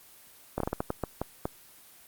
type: slowing click train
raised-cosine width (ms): 1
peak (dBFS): -14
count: 10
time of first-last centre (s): 0.58-1.455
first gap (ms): 23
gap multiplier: 1.34
effects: white hiss -54 dBFS RMS until 2.07 s + Opus 24 kbps